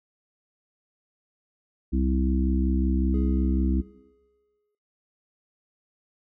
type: harmonic tone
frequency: 65.41 Hz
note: C2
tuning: in tune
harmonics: 1 / 3 / 4 / 5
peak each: -23 / -28 / -29 / -30 dBFS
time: 1.92-3.82 s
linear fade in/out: 20 ms
type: tone with exponential decay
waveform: triangle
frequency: 417.6 Hz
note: G#4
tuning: 10 cents sharp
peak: -33 dBFS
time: 3.14-4.75 s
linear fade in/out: 2 ms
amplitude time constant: 350 ms
effects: noise-tail reverb RT60 0.9 s tail -19 dB re dry